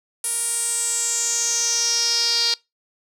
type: tone with band-pass filter sweep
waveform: sawtooth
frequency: 467.1 Hz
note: A#4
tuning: 3 cents sharp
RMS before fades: -22 dBFS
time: 0.24-2.54 s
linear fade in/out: 2 ms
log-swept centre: 10000 to 4500 Hz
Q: 6.7
effects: noise-tail reverb RT60 0.2 s tail -22 dB re dry